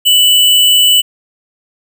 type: tone with sample-and-hold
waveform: sine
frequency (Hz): 2975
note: F#7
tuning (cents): +9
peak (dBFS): -5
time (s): 0.05-1.02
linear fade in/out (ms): 20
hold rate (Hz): 11025
effects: none